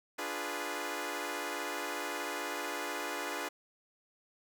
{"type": "chord", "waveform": "10% pulse", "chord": "D diminished seventh", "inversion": "none", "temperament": "equal", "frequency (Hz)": [293.7, 349.2, 415.3, 493.9], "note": ["D4", "F4", "Ab4", "Cb5"], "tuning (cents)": [0, 0, 0, 0], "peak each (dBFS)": -33, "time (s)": [0.18, 3.49], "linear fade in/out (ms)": 10, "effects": []}